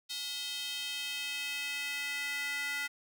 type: tone with high-pass filter sweep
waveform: square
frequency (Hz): 285.6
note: D4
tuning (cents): -48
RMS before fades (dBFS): -37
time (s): 0.09-2.88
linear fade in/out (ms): 20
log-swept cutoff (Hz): 3700 to 1800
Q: 3
effects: none